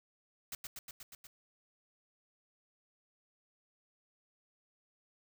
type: noise with echo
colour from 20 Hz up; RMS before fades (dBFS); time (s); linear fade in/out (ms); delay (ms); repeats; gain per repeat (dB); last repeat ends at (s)
white; -42; 0.52-0.55; 2; 120; 6; -2; 1.27
effects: none